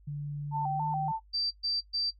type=tone with pitch glide; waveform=sine; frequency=145.4 to 152.36 Hz; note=D3 to D#3; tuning=-17 to -36 cents; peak=-33 dBFS; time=0.07-1.12 s; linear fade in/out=10 ms; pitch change=+81 cents; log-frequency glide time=0.69-0.81 s
type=tone with vibrato; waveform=sine; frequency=830.6 Hz; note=G#5; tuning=in tune; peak=-29 dBFS; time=0.51-1.2 s; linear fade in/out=50 ms; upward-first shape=square; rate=3.5 Hz; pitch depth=120 cents each way
type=tone bursts; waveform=sine; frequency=4675 Hz; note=D8; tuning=9 cents flat; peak=-28 dBFS; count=3; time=1.33-2.11 s; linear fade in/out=20 ms; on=180 ms; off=120 ms
effects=noise-tail reverb RT60 0.1 s tail -19 dB re dry + added 50 Hz sine -55 dBFS peak until 2.19 s